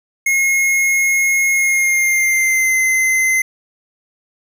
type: tone with pitch glide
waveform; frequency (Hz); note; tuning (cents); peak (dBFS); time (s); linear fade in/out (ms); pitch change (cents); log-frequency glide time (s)
square; 2160 to 2062; C#7 to C7; -45 to -26; -13; 0.26-3.42; 5; -81; 1.53-2.77
effects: none